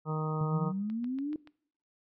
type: harmonic tone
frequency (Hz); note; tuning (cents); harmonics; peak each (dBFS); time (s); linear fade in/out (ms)
155.56; D#3; 0; 1 / 2 / 3 / 4 / 5 / 6 / 7 / 8; -31 / -45 / -38 / -47 / -45 / -43 / -47 / -40; 0.05-0.73; 50
type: exponential sweep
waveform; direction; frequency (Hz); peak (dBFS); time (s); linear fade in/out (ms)
sine; up; 146.83 to 311.1; -31; 0.41-1.36; 2
type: click train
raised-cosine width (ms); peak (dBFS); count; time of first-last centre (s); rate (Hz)
0.3; -36; 5; 0.9-1.474; 6.97
effects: noise-tail reverb RT60 0.6 s tail -22 dB re dry